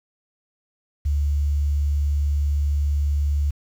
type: tone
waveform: sine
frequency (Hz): 72.4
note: D2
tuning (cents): -24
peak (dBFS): -18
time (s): 1.05-3.51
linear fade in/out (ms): 10
effects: 8-bit